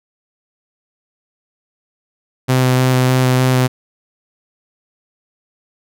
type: tone with vibrato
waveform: sawtooth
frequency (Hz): 128.2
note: C3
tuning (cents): -35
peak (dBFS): -7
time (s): 2.48-3.68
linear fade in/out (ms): 20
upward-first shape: square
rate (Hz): 3.3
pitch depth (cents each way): 9
effects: none